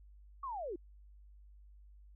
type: linear sweep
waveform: sine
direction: down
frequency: 1145 to 314.1 Hz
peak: -38 dBFS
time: 0.43-0.76 s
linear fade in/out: 5 ms
effects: added 50 Hz sine -55 dBFS peak until 2.15 s